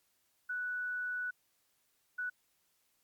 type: tone bursts at uneven times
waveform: sine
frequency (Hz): 1480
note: F#6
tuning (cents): 0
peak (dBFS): -34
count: 2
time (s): 0.49-1.31 / 2.18-2.3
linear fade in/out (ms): 10
effects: white hiss -75 dBFS RMS until 3.03 s + MP3 96 kbps